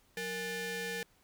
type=ring-modulated tone; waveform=sawtooth; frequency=646 Hz; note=E5; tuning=35 cents flat; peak=-29 dBFS; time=0.17-1.03 s; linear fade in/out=2 ms; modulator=1110 Hz; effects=pink hiss -68 dBFS RMS until 1.23 s